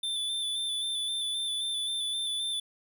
square tone with vibrato, 3520 Hz, A7, in tune, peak -30 dBFS, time 0.03-2.6 s, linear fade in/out 5 ms, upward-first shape square, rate 3.8 Hz, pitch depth 23 cents each way, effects none

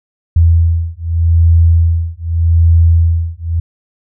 sine beating tone pair, 82.9 / 83.73 Hz, E2 / E2, +10 / +28 cents, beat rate 0.83 Hz, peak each -10 dBFS, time 0.36-3.6 s, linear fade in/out 5 ms, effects none

